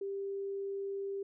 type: tone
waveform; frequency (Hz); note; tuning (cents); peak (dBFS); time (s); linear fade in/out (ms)
sine; 394.8; G4; +12; -35; 0.01-1.23; 5
effects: none